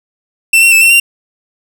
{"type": "tone with pitch steps", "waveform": "45% pulse", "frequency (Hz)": [2681, 2726, 2631, 2709, 2765], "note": ["E7", "F7", "E7", "E7", "F7"], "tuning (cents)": [29, -43, -4, 47, -18], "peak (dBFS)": -4, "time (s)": [0.53, 1], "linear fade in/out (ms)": 5, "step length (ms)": 94, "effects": []}